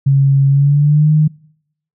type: tone with pitch glide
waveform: sine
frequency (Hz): 137.6 to 153.56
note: C#3 to D#3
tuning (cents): -12 to -22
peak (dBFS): -7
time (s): 0.06-1.28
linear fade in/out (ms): 10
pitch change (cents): +190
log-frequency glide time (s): 0.48-1.11
effects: noise-tail reverb RT60 0.7 s tail -25 dB re dry